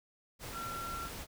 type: tone in noise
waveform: sine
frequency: 1362 Hz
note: F6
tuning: 44 cents flat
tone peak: -39 dBFS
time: 0.52-1.1 s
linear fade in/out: 50 ms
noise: pink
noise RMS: -44 dBFS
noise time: 0.39-1.27 s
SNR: +2 dB
effects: none